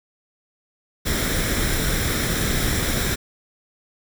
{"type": "noise with comb filter", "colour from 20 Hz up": "pink", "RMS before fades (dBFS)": -22, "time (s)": [1.05, 3.16], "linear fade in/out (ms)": 20, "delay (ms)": 0.54, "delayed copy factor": 0.55, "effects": []}